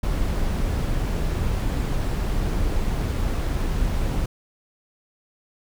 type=noise; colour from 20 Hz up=brown; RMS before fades=-23 dBFS; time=0.03-4.26 s; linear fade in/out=5 ms; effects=none